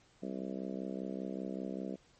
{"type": "harmonic tone", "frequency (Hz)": 65.1, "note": "C2", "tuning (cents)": -8, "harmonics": [3, 4, 5, 6, 7, 8, 9, 10], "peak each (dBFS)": [-41, -43, -45, -47, -48, -49, -50, -51], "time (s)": [0.22, 1.96], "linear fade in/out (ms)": 10, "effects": ["pink hiss -66 dBFS RMS until 2.19 s", "MP3 32 kbps"]}